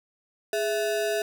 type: ring-modulated tone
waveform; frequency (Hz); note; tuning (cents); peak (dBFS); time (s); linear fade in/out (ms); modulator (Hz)
square; 539; C#5; -49; -22; 0.53-1.22; 2; 123
effects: none